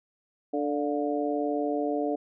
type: harmonic tone with a mistuned harmonic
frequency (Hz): 146.8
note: D3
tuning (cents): 0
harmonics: 2 / 3 / 4 / 5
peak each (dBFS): -29 / -31 / -32 / -33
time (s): 0.53-2.16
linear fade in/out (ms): 10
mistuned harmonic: 5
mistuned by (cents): -50
effects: none